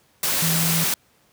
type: tone in noise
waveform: sine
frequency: 164.81 Hz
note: E3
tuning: in tune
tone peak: -22 dBFS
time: 0.42-0.84 s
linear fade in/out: 2 ms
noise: white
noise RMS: -22 dBFS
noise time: 0.23-0.94 s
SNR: -3 dB
effects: pink hiss -60 dBFS RMS until 1.32 s + high-pass 80 Hz 12 dB/octave